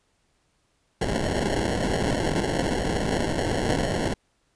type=noise with sample-and-hold; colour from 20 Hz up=white; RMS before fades=-25 dBFS; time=1.01-4.14 s; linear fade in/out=5 ms; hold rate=1225 Hz; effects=pink hiss -69 dBFS RMS until 4.55 s + resampled to 22050 Hz